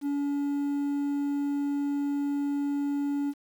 triangle tone with quantisation, 284.7 Hz, C#4, 46 cents sharp, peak -24 dBFS, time 0.01-3.34 s, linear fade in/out 50 ms, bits 9, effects none

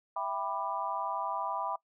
sine chord, E minor seventh, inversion none, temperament just, 659.3 / 791.1 / 988.9 / 1186.7 Hz, E5 / G5 / B5 / D6, 0 / +16 / +2 / +18 cents, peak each -39 / -37 / -35 / -38 dBFS, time 0.16-1.76 s, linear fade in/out 5 ms, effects noise-tail reverb RT60 0.1 s tail -22 dB re dry

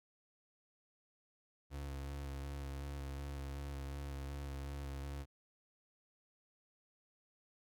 35% pulse tone with vibrato, 69.6 Hz, C#2, 8 cents sharp, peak -40 dBFS, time 1.7-5.26 s, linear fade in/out 50 ms, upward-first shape square, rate 2.7 Hz, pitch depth 20 cents each way, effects none

